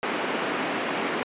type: band-pass noise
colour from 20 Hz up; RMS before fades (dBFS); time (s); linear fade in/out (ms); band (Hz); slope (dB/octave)
pink; -28; 0.03-1.23; 0; 220 to 2900; 24
effects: resampled to 8000 Hz